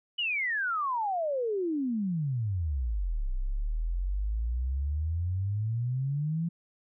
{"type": "exponential two-way sweep", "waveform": "sine", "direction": "down then up", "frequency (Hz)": [3000, 30.87, 171.4], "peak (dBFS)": -27, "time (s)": [0.18, 6.49], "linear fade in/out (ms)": 10, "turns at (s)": 3.31, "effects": []}